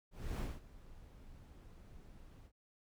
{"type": "noise with ADSR envelope", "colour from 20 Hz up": "brown", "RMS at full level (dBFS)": -36, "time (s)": [0.11, 2.52], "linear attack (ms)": 280, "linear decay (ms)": 210, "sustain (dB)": -20, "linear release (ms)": 68, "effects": []}